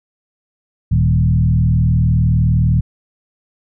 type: tone with frequency modulation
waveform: sine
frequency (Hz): 116.54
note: A#2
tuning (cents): 0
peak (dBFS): -10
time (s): 0.91-2.81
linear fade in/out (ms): 10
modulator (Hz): 39.9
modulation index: 1.3
effects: none